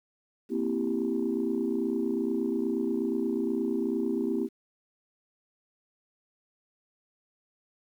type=chord; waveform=sine; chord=C dominant seventh; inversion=third; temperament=equal; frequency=233.1 / 261.6 / 329.6 / 392 Hz; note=Bb3 / C4 / E4 / G4; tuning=0 / 0 / 0 / 0 cents; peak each=-31 dBFS; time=0.49-4.49 s; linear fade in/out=50 ms; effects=tanh soft clip ceiling -18 dBFS + 10-bit